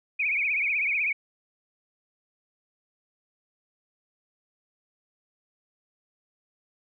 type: tone with vibrato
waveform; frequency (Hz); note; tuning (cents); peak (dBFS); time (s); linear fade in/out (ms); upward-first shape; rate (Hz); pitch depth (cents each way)
sine; 2349; D7; 0; -23; 0.19-1.13; 10; triangle; 16; 160
effects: none